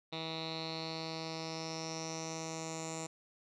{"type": "tone with low-pass filter sweep", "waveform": "10% pulse", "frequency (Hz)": 161.4, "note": "E3", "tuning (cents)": -36, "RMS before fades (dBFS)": -41, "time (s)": [0.12, 3.07], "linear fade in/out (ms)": 10, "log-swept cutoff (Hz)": [3700, 7300], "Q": 7, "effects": []}